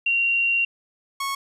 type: tone pair in turn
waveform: sine / sawtooth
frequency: 2757 / 1101.1 Hz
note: F7 / C#6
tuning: -23 / -12 cents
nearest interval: octave + major third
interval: 1589 cents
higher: first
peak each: -18 / -21 dBFS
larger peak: first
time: 0.06-0.65 / 1.2-1.35 s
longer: first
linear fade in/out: 5 ms
effects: resampled to 32000 Hz + 10-bit